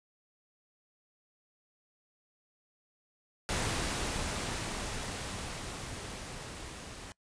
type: noise with level ramp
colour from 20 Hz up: pink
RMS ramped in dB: -32 to -46 dBFS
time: 3.49-7.12 s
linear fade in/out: 0 ms
effects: noise-tail reverb RT60 0.1 s tail -23 dB re dry + resampled to 22050 Hz